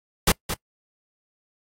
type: noise with echo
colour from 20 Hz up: pink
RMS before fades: -17 dBFS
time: 0.27-0.32 s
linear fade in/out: 5 ms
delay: 220 ms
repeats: 1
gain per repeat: -10 dB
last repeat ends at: 0.54 s
effects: noise-tail reverb RT60 0.1 s tail -25 dB re dry + AAC 48 kbps